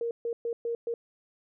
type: tone bursts at uneven times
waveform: sine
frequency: 467.1 Hz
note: A#4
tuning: 3 cents sharp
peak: -28 dBFS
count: 5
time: 0.01-0.11 / 0.25-0.33 / 0.45-0.53 / 0.65-0.75 / 0.87-0.94 s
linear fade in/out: 2 ms
effects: none